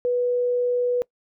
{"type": "tone", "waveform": "sine", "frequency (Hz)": 490.6, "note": "B4", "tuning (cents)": -12, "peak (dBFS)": -19, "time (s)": [0.05, 1.02], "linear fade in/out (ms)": 0, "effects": ["noise-tail reverb RT60 0.1 s tail -23 dB re dry"]}